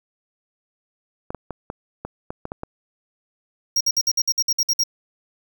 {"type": "clicks", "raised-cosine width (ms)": 1, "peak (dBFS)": -15, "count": 9, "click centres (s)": [1.305, 1.347, 1.507, 1.701, 2.05, 2.305, 2.454, 2.519, 2.634]}
{"type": "tone bursts", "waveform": "square", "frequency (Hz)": 5610, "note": "F8", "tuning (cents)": 7, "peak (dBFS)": -17, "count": 11, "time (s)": [3.76, 4.837], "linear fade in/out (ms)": 5, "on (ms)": 47, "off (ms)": 56}
{"effects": ["9-bit"]}